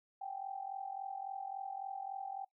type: tone with amplitude modulation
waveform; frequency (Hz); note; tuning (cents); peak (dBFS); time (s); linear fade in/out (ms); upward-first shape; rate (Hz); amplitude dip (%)
sine; 780; G5; -9; -36; 0.21-2.45; 10; sine; 43.6; 80
effects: noise-tail reverb RT60 0.1 s tail -18 dB re dry